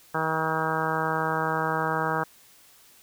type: harmonic tone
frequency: 159.3 Hz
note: D#3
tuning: 41 cents sharp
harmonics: 1 / 2 / 3 / 4 / 5 / 6 / 7 / 8 / 9 / 10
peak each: -33 / -36 / -32 / -35 / -32 / -31 / -34 / -32 / -35 / -33 dBFS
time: 0.14-2.24 s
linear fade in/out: 10 ms
effects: white hiss -55 dBFS RMS until 3.02 s